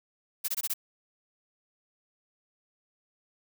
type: noise bursts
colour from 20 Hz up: blue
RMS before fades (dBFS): -30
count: 5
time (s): 0.44-0.739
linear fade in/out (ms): 10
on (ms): 43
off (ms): 21
effects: none